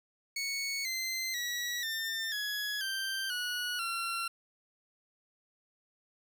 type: tone with pitch steps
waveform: 20% pulse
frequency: 2217 / 2069 / 1930 / 1800.8 / 1680.2 / 1567.7 / 1462.7 / 1364.7 Hz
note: C#7 / C7 / B6 / A6 / G#6 / G6 / F#6 / F6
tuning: 0 / -20 / -40 / +40 / +20 / 0 / -20 / -40 cents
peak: -28 dBFS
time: 0.36-4.28 s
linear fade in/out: 5 ms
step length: 490 ms
effects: none